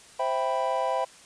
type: chord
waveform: triangle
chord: C major seventh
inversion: none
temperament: equal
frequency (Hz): 523.3 / 659.3 / 784 / 987.8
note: C5 / E5 / G5 / B5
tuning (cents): 0 / 0 / 0 / 0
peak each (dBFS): -28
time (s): 0.19-1.05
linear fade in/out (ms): 10
effects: white hiss -51 dBFS RMS until 1.25 s + resampled to 22050 Hz